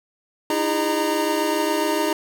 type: tone cluster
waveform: square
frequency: 306.7 / 333.9 / 406.5 / 611 / 930 Hz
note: D#4 / E4 / G#4 / D#5 / A#5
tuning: -25 / +22 / -37 / -32 / -4 cents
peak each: -27 dBFS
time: 0.5-2.13 s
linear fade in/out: 2 ms
effects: none